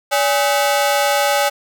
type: ring-modulated tone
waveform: sawtooth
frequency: 698.5 Hz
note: F5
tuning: in tune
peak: -7 dBFS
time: 0.11-1.5 s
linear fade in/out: 20 ms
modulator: 126 Hz
effects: none